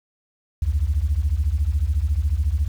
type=beating tone pair; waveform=sine; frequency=66.4 / 80.4 Hz; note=C2 / E2; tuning=+26 / -43 cents; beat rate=14 Hz; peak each=-20 dBFS; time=0.62-2.68 s; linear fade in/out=5 ms; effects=tanh soft clip ceiling -12 dBFS + 8-bit